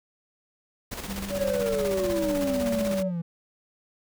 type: noise with tremolo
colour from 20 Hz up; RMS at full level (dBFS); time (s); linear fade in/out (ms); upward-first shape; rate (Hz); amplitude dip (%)
pink; -34; 0.91-3.03; 10; square; 16; 50
type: tone with vibrato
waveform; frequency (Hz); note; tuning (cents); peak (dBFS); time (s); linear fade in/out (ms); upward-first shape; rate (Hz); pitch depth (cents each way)
sine; 196; G3; 0; -34; 1.08-2.84; 2; square; 13; 9
type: tone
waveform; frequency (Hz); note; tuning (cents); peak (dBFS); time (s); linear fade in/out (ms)
sine; 571; D5; -49; -26; 1.29-3.11; 50
type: exponential sweep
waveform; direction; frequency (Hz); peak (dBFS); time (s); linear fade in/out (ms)
triangle; down; 565 to 164.81; -25; 1.38-3.22; 10
effects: none